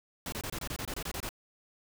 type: noise bursts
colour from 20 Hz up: pink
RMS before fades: -37 dBFS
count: 12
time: 0.26-1.291 s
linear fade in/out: 2 ms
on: 63 ms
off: 25 ms
effects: none